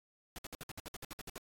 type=noise bursts; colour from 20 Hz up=pink; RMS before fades=-45 dBFS; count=13; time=0.36-1.38 s; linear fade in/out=0 ms; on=24 ms; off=59 ms; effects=AAC 48 kbps